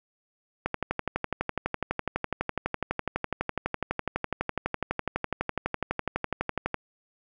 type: click train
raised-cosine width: 0.5 ms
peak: -12 dBFS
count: 74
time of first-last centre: 0.66-6.743 s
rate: 12 Hz
effects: none